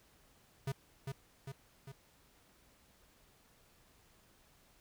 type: tone with echo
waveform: square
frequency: 135.9 Hz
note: C#3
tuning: 34 cents flat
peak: -35 dBFS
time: 0.67-0.72 s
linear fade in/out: 5 ms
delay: 400 ms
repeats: 3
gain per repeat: -4 dB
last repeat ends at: 1.92 s
effects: pink hiss -67 dBFS RMS until 4.8 s